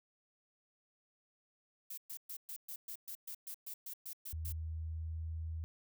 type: noise bursts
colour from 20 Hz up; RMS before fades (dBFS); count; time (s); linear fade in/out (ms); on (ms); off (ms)
violet; -45; 14; 1.9-4.524; 5; 76; 120
type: tone with pitch glide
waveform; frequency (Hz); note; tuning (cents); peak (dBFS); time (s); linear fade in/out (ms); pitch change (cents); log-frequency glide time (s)
sine; 80 to 80.7; D#2 to E2; +49 to -36; -38; 4.33-5.64; 0; +15; 4.63-5.2
effects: none